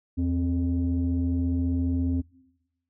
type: tone pair together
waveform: sine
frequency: 82.48 / 262.1 Hz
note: E2 / C4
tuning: +2 / +3 cents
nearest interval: octave + minor sixth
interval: 2001 cents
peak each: -24 dBFS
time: 0.17-2.22 s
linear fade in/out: 20 ms
effects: noise-tail reverb RT60 1.0 s tail -24 dB re dry + tanh soft clip ceiling -18 dBFS